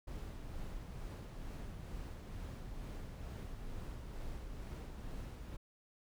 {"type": "noise with tremolo", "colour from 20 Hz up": "brown", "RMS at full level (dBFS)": -44, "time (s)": [0.07, 5.57], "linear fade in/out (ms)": 10, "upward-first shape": "sine", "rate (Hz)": 2.2, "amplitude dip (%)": 30, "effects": []}